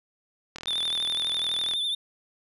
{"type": "click train", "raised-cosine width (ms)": 0.2, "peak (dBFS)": -19, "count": 49, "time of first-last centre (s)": [0.56, 1.736], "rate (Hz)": 40.8}
{"type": "tone with vibrato", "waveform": "triangle", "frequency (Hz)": 3550, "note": "A7", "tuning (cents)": 15, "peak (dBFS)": -24, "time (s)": [0.67, 1.95], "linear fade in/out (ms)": 5, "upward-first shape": "triangle", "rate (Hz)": 12, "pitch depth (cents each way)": 62}
{"effects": []}